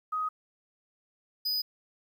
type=tone pair in turn; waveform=sine / square; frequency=1255 / 4977 Hz; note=D#6 / D#8; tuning=+15 / 0 cents; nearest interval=2 octaves; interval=2385 cents; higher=second; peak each=-28 dBFS; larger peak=neither; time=0.12-0.29 / 1.45-1.62 s; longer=neither; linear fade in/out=10 ms; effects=11-bit